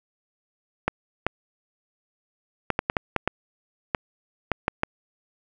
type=clicks; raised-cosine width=0.5 ms; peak=-6 dBFS; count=12; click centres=0.88 / 1.266 / 2.703 / 2.791 / 2.899 / 2.968 / 3.163 / 3.276 / 3.948 / 4.517 / 4.681 / 4.834 s; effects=none